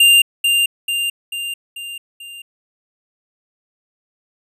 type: tone with echo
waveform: square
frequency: 2794 Hz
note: F7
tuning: in tune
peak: -8 dBFS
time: 0-0.22 s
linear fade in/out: 5 ms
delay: 440 ms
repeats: 5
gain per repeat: -5 dB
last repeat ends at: 2.42 s
effects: resampled to 32000 Hz